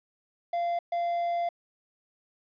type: tone bursts at uneven times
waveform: triangle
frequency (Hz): 690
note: F5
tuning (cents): -21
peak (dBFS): -24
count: 2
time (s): 0.53-0.79 / 0.92-1.49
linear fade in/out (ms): 5
effects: resampled to 11025 Hz + 10-bit